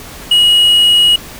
triangle tone with quantisation, 2900 Hz, F#7, 35 cents flat, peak -4 dBFS, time 0.31-1.16 s, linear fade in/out 5 ms, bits 5, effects pink hiss -31 dBFS RMS until 1.39 s

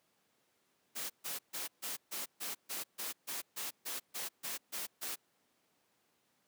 white noise bursts, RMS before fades -40 dBFS, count 15, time 0.95-5.16 s, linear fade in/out 20 ms, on 150 ms, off 140 ms, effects pink hiss -75 dBFS RMS until 6.47 s + high-pass 200 Hz 12 dB/octave

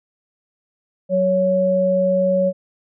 sine tone pair together, 186.03 / 557 Hz, F#3 / C#5, +10 / +8 cents, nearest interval octave + perfect fifth, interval 1898 cents, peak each -21 / -15 dBFS, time 1.09-2.53 s, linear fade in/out 50 ms, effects none

